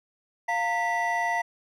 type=tone cluster; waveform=triangle; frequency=701 / 914 / 1962 Hz; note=F5 / A#5 / B6; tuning=+6 / -34 / -12 cents; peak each=-26 dBFS; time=0.48-1.42 s; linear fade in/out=10 ms; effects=tanh soft clip ceiling -15 dBFS